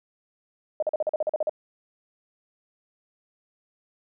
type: tone bursts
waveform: sine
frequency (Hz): 615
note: D#5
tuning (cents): -20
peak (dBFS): -21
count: 11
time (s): 0.8-1.495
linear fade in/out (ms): 2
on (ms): 25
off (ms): 42
effects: none